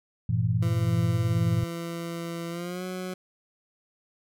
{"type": "chord", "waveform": "sine", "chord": "E diminished", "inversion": "first", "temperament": "equal with one note detuned", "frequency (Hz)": [98, 116.54, 166.54], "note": ["G2", "Bb2", "E3"], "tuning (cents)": [0, 0, 18], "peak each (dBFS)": [-28, -24, -29], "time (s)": [0.29, 1.64], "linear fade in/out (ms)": 5}
{"type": "tone with pitch glide", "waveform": "20% pulse", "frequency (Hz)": [168.7, 183.97], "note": ["E3", "F#3"], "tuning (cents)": [40, -10], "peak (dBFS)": -27, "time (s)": [0.62, 3.14], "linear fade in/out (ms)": 5, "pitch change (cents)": 150, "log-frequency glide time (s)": [2.5, 2.84]}
{"effects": []}